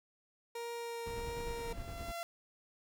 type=tone with vibrato; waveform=30% pulse; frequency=467.9 Hz; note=A#4; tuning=6 cents sharp; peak=-37 dBFS; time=0.55-1.73 s; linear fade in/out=5 ms; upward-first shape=triangle; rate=1.5 Hz; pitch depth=10 cents each way
type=tone with exponential growth; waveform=sawtooth; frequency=682 Hz; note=F5; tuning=41 cents flat; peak=-34 dBFS; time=0.94-2.23 s; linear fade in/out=0 ms; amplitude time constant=280 ms
type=noise with tremolo; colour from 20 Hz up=brown; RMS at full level=-43 dBFS; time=1.06-2.12 s; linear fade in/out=5 ms; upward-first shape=square; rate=9.8 Hz; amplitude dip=35%
effects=none